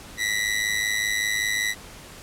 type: ring-modulated tone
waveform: sawtooth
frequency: 1958 Hz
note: B6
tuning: 15 cents flat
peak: -16 dBFS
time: 0.17-1.75 s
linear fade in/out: 50 ms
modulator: 52.6 Hz
effects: pink hiss -43 dBFS RMS until 2.22 s + low-pass 12000 Hz 12 dB/octave